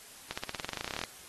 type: accelerating click train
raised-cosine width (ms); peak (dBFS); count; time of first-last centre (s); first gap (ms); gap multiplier
0.2; -17; 19; 0.31-1.038; 65; 0.94
effects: white hiss -51 dBFS RMS until 1.28 s + AAC 32 kbps